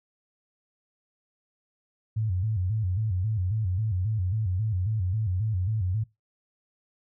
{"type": "tone with vibrato", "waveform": "sine", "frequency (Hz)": 100, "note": "G2", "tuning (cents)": 35, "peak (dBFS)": -24, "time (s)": [2.16, 6.04], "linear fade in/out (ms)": 10, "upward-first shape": "square", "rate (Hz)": 3.7, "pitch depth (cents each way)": 160, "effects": ["noise-tail reverb RT60 0.2 s tail -21 dB re dry"]}